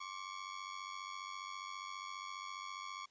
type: ring-modulated tone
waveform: sawtooth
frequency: 1115 Hz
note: C#6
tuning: 10 cents sharp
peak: -37 dBFS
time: 0-3.06 s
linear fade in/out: 10 ms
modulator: 47.4 Hz
effects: white hiss -72 dBFS RMS until 3.1 s + resampled to 16000 Hz